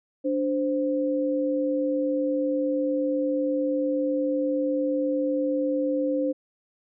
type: tone pair together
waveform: sine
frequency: 292.1 / 520.5 Hz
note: D4 / C5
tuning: -9 / -9 cents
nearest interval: minor seventh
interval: 1000 cents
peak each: -25 dBFS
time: 0.24-6.33 s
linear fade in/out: 20 ms
effects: none